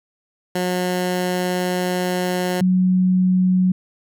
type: tone pair in turn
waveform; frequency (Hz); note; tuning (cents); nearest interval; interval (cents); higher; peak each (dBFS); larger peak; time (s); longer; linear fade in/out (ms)
15% pulse / sine; 180.9 / 184.17; F#3 / F#3; -39 / -8; unison; 31; second; -13 / -13; neither; 0.55-2.61 / 2.61-3.72; first; 5
effects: none